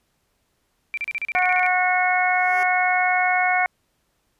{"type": "tone bursts", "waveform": "sine", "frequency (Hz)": 2349, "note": "D7", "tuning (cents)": 0, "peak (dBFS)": -23, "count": 11, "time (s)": [0.94, 1.664], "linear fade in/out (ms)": 0, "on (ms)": 34, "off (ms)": 35}
{"type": "harmonic tone", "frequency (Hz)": 365.1, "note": "F#4", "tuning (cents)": -23, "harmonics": [2, 3, 4, 5, 6], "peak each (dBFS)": [-20, -30, -25, -27, -22], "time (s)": [1.35, 3.66], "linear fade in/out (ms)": 0}
{"type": "tone with exponential growth", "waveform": "10% pulse", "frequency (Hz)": 392, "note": "G4", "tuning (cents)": 0, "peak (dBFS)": -24, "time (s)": [2.17, 2.63], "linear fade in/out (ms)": 0, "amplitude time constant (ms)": 100}
{"effects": ["pink hiss -69 dBFS RMS until 4.39 s", "resampled to 32000 Hz"]}